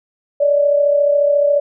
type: tone pair together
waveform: sine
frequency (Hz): 575.8 / 610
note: D5 / D#5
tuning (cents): -34 / -34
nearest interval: minor second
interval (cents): 100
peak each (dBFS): -11 / -20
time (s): 0.4-1.6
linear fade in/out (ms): 10
effects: none